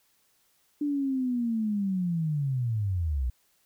sine linear sweep, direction down, 296 to 58.2 Hz, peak -25 dBFS, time 0.81-3.3 s, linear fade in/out 5 ms, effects white hiss -68 dBFS RMS until 3.65 s

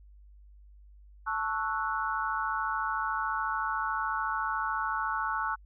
sine chord, F# minor seventh, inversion first, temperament equal with one note detuned, 880 / 1108.7 / 1318.5 / 1472.3 Hz, A5 / C#6 / E6 / F#6, 0 / 0 / 0 / -9 cents, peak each -34 dBFS, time 1.26-5.56 s, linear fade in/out 20 ms, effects added 50 Hz sine -51 dBFS peak until 5.65 s

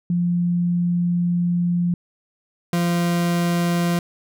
sine / 40% pulse tone pair in turn, 174.61 / 172.7 Hz, F3 / F3, 0 / -19 cents, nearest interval unison, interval 19 cents, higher first, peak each -17 / -17 dBFS, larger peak neither, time 0.1-1.94 / 2.73-3.99 s, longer first, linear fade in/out 2 ms, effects none

